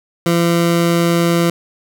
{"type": "tone", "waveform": "20% pulse", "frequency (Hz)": 170, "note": "F3", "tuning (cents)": -46, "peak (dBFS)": -7, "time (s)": [0.26, 1.5], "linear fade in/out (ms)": 2, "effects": []}